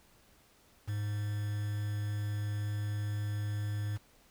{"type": "tone with quantisation", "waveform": "triangle", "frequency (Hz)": 103.83, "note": "G#2", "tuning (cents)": 0, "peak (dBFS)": -30, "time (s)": [0.87, 3.98], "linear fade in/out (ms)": 20, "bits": 8, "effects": ["pink hiss -64 dBFS RMS until 4.3 s"]}